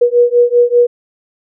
sine beating tone pair, 480.1 / 485.2 Hz, B4 / B4, -49 / -31 cents, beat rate 5.1 Hz, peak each -10 dBFS, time 0.01-0.87 s, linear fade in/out 10 ms, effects none

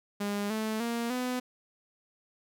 sawtooth tone with pitch steps, 203.7 / 218.3 / 234 / 250.8 Hz, G#3 / A3 / A#3 / B3, -33 / -13 / +7 / +27 cents, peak -26 dBFS, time 0.2-1.4 s, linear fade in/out 10 ms, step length 300 ms, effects none

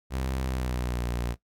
sawtooth tone with pitch glide, 65.41 to 59.64 Hz, C2 to A#1, 0 to +40 cents, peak -24 dBFS, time 0.1-1.36 s, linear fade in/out 50 ms, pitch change -160 cents, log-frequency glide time 0.41-1.02 s, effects noise-tail reverb RT60 0.1 s tail -17 dB re dry

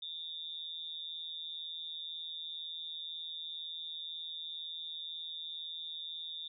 sine tone with amplitude modulation, 3603 Hz, A7, 40 cents sharp, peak -36 dBFS, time 0.02-6.48 s, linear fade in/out 5 ms, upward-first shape sine, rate 162 Hz, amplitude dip 95%, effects none

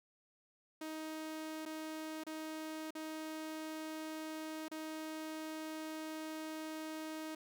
sawtooth tone with dropouts, 313.9 Hz, D#4, 15 cents sharp, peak -38 dBFS, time 0.81-7.35 s, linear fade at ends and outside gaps 5 ms, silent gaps 1.654-1.659 / 2.237-2.266 / 2.907-2.951 / 4.683-4.714 s, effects none

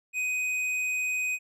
triangle tone with hard clipping, 2503 Hz, D#7, 10 cents sharp, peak -28 dBFS, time 0.13-1.39 s, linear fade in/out 50 ms, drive 11 dB, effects none

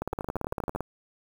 two click trains, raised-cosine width 1 ms, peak -17 / -16 dBFS, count 9 / 15, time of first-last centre 0.13-0.76 / 0.02-0.807 s, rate 12.7 / 17.8 Hz, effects 7-bit

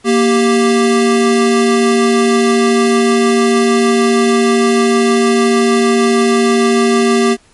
square tone pair together, 233.9 / 392 Hz, A#3 / G4, +6 / 0 cents, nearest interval major sixth, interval 894 cents, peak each -12 dBFS, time 0.04-7.37 s, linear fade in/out 50 ms, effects pink hiss -49 dBFS RMS until 7.53 s + MP3 48 kbps

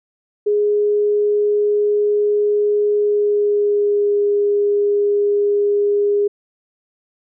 sine tone with pitch glide, 415.3 to 409.1 Hz, G#4 to G#4, 0 to -26 cents, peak -13 dBFS, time 0.46-6.28 s, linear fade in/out 10 ms, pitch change -26 cents, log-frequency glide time 2.96-4.22 s, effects none

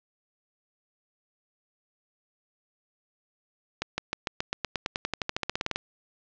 accelerating click train, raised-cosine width 0.2 ms, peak -10 dBFS, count 22, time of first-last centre 3.82-5.759 s, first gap 160 ms, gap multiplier 0.94, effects low-pass 5000 Hz 12 dB/octave

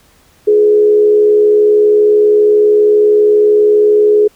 sine tone with frequency modulation, 420 Hz, G#4, 19 cents sharp, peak -5 dBFS, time 0.47-4.28 s, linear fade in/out 10 ms, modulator 72.6 Hz, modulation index 0.33, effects pink hiss -49 dBFS RMS until 4.35 s

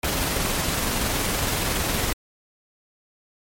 pink noise with amplitude modulation, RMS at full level -23 dBFS, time 0.03-2.13 s, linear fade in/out 5 ms, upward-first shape sine, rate 21.5 Hz, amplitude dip 25%, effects MP3 64 kbps

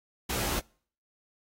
pink noise with comb filter, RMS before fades -31 dBFS, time 0.29-0.6 s, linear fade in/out 10 ms, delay 17 ms, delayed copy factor +1, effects noise-tail reverb RT60 0.5 s tail -26 dB re dry + AAC 48 kbps

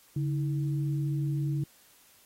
sine tone pair together, 143.4 / 321.6 Hz, D3 / E4, -41 / -43 cents, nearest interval octave + major second, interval 1398 cents, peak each -27 / -37 dBFS, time 0.16-1.64 s, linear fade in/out 5 ms, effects white hiss -60 dBFS RMS until 2.25 s + AAC 48 kbps

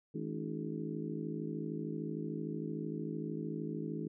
harmonic tone with a mistuned harmonic, 53.2 Hz, G#1, 42 cents sharp, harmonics 3 / 4 / 5 / 6 / 7 / 8, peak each -41 / -43 / -44 / -43 / -47 / -46 dBFS, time 0.14-4.08 s, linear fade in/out 10 ms, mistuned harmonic 5, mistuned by +100 cents, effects none

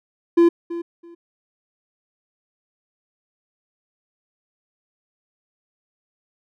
triangle tone with echo, 340.6 Hz, F4, 43 cents flat, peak -8 dBFS, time 0.37-0.49 s, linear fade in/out 10 ms, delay 330 ms, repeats 2, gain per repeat -15 dB, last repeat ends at 1.15 s, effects none

